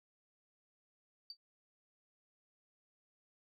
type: tone with exponential decay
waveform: sine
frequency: 4619 Hz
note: D8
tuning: 30 cents flat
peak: -40 dBFS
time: 1.3-1.37 s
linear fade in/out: 2 ms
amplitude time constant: 15 ms
effects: tanh soft clip ceiling -38 dBFS